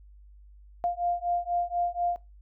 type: beating tone pair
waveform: sine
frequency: 698 / 702.1 Hz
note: F5 / F5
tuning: -1 / +9 cents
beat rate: 4.1 Hz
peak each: -29 dBFS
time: 0.84-2.16 s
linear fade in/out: 0 ms
effects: noise-tail reverb RT60 0.2 s tail -18 dB re dry + added 50 Hz sine -49 dBFS peak until 2.41 s